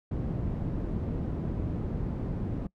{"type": "low-pass noise", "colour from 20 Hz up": "white", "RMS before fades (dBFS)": -32, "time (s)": [0.11, 2.67], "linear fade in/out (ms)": 5, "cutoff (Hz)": 190, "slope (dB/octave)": 12, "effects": ["noise-tail reverb RT60 0.1 s tail -23 dB re dry"]}